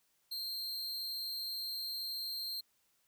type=tone with amplitude modulation; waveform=45% pulse; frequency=4186 Hz; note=C8; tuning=in tune; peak=-34 dBFS; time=0.31-2.61 s; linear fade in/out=10 ms; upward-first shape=sine; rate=219 Hz; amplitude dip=65%; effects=white hiss -75 dBFS RMS until 3.07 s